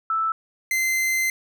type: tone pair in turn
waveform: sine / 45% pulse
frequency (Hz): 1318.5 / 2072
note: E6 / C7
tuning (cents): 0 / -17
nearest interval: minor sixth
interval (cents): 783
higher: second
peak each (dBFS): -20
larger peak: neither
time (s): 0.1-0.32 / 0.71-1.3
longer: second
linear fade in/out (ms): 2
effects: none